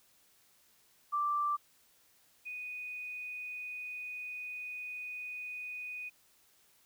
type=tone pair in turn; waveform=sine; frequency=1174.7 / 2483 Hz; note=D6 / D#7; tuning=0 / -4 cents; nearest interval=octave + minor second; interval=1296 cents; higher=second; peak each=-29 / -39 dBFS; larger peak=first; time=1.12-1.57 / 2.45-6.1 s; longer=second; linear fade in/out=20 ms; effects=white hiss -67 dBFS RMS until 6.85 s